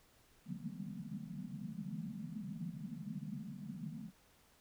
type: band-pass noise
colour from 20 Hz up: white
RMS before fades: -45 dBFS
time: 0.45-4.12 s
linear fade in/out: 50 ms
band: 140 to 240 Hz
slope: 96 dB/octave
effects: pink hiss -68 dBFS RMS until 4.6 s